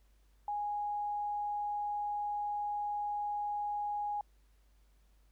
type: tone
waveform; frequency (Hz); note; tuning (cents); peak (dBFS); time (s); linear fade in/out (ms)
sine; 827; G#5; -8; -33; 0.48-4.21; 2
effects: added 50 Hz sine -63 dBFS peak until 5.31 s + pink hiss -75 dBFS RMS until 5.31 s